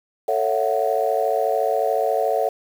sine chord, F# minor seventh, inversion first, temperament just, 444 / 555 / 666 / 740 Hz, A4 / C#5 / E5 / F#5, +16 / +2 / +18 / 0 cents, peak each -23 dBFS, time 0.28-2.49 s, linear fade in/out 5 ms, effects tanh soft clip ceiling -7 dBFS + 7-bit

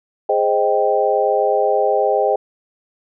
sine chord, Ab major seventh, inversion none, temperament equal, 415.3 / 523.3 / 622.3 / 784 Hz, Ab4 / C5 / Eb5 / G5, 0 / 0 / 0 / 0 cents, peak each -19 dBFS, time 0.29-2.36 s, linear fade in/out 5 ms, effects none

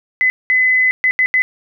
sine tone bursts at uneven times, 2021 Hz, B6, 39 cents sharp, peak -10 dBFS, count 5, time 0.21-0.3 / 0.5-0.91 / 1.04-1.11 / 1.19-1.26 / 1.34-1.42 s, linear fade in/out 0 ms, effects none

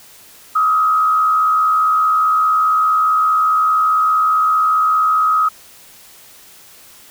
sine tone with frequency modulation, 1266 Hz, D#6, 30 cents sharp, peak -11 dBFS, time 0.55-5.49 s, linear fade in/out 10 ms, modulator 75.2 Hz, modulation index 0.57, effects white hiss -43 dBFS RMS until 7.1 s

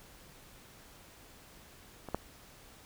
clicks, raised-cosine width 1 ms, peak -28 / -17 dBFS, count 2, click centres 2.087 / 2.146 s, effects pink hiss -56 dBFS RMS until 2.85 s

